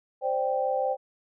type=chord; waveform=sine; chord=C suspended second; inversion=none; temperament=just; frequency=523.3 / 588.7 / 784.9 Hz; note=C5 / D5 / G5; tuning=0 / +4 / +2 cents; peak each=-27 / -31 / -28 dBFS; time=0.21-0.97 s; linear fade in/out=50 ms; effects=none